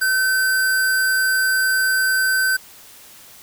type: tone with sample-and-hold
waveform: sine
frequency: 1529 Hz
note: G6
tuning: 44 cents flat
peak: -15 dBFS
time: 0.01-2.57 s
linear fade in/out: 10 ms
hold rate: 6300 Hz
effects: white hiss -44 dBFS RMS until 3.42 s